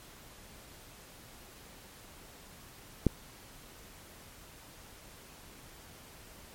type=click; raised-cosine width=3 ms; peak=-10 dBFS; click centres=3.067 s; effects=pink hiss -53 dBFS RMS until 6.54 s + MP3 64 kbps